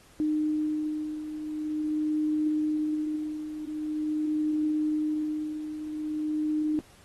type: beating tone pair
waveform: sine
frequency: 305.4 / 305.85 Hz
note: D#4 / D#4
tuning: -32 / -30 cents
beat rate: 0.45 Hz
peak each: -33 / -27 dBFS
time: 0.2-6.79 s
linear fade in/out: 0 ms
effects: pink hiss -57 dBFS RMS until 7.04 s + AAC 32 kbps